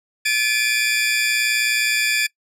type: tone cluster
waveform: sawtooth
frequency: 1725 / 2340 / 2459 Hz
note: A6 / D7 / D#7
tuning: -35 / -7 / -21 cents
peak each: -18 dBFS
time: 0.25-2.27 s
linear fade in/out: 10 ms
effects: noise-tail reverb RT60 0.1 s tail -23 dB re dry + low-pass 12000 Hz 12 dB/octave